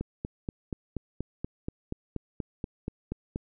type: click train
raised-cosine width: 3 ms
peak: -19 dBFS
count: 15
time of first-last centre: 0.01-3.359 s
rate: 4.18 Hz
effects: none